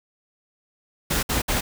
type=noise bursts; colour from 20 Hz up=pink; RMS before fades=-23 dBFS; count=3; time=1.1-1.61 s; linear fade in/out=10 ms; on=130 ms; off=60 ms; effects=none